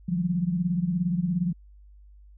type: tone cluster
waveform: sine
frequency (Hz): 153.2 / 175.6 / 192.7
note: D#3 / F3 / G3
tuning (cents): -27 / +10 / -29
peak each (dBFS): -33 / -24 / -31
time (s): 0.08-1.53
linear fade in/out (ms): 10
effects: added 50 Hz sine -48 dBFS peak until 2.37 s